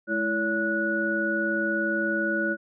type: tone cluster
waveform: sine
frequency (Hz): 213.8 / 331 / 565 / 1467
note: A3 / E4 / C#5 / F#6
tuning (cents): -49 / +7 / +33 / -15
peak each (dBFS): -31 / -29 / -31 / -26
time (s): 0.07-2.57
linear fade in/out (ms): 50
effects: none